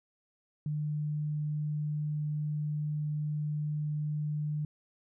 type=tone; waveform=sine; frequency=150.2 Hz; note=D3; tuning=39 cents sharp; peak=-30 dBFS; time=0.66-4.65 s; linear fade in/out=2 ms; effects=none